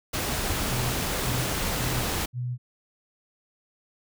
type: noise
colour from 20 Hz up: pink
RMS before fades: -28 dBFS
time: 0.13-2.26 s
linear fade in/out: 10 ms
type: tone bursts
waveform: sine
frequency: 123.5 Hz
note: B2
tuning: in tune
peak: -27 dBFS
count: 4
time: 0.68-2.58 s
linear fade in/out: 50 ms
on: 250 ms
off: 300 ms
effects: none